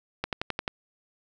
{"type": "click train", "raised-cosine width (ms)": 0.3, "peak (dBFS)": -12, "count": 6, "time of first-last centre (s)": [0.24, 0.679], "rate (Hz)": 11.4, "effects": []}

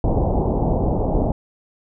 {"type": "low-pass noise", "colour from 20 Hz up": "pink", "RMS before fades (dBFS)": -19, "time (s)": [0.04, 1.32], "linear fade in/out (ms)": 2, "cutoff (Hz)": 850, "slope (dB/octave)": 48, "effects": []}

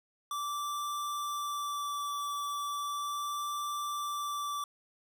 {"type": "tone with vibrato", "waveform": "square", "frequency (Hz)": 1164, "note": "D6", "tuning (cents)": -16, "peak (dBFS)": -34, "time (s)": [0.31, 4.64], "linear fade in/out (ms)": 2, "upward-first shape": "sine", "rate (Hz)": 0.36, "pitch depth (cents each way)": 12, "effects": []}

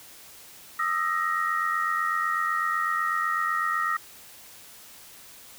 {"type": "tone cluster", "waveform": "sine", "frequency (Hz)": [1236, 1324, 1880], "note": ["D#6", "E6", "A#6"], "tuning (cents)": [-12, 7, 14], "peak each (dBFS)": -28, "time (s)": [0.79, 3.97], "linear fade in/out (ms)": 5, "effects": ["white hiss -48 dBFS RMS until 5.58 s"]}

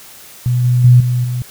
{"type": "tone with level steps", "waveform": "sine", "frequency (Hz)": 123.47, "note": "B2", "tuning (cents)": 0, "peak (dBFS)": [-11, -9, -3, -12, -16], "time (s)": [0.46, 1.42], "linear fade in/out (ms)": 0, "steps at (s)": [0.64, 0.84, 1, 1.24], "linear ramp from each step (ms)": 5, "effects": ["white hiss -38 dBFS RMS until 1.5 s"]}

